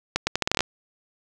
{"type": "accelerating click train", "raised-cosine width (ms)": 0.2, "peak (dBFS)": -4, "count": 10, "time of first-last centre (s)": [0.16, 0.607], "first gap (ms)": 110, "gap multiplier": 0.78, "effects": []}